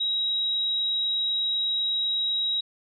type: tone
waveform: sine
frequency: 3832 Hz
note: A#7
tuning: 47 cents sharp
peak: -23 dBFS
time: 0-2.61 s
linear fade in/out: 10 ms
effects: none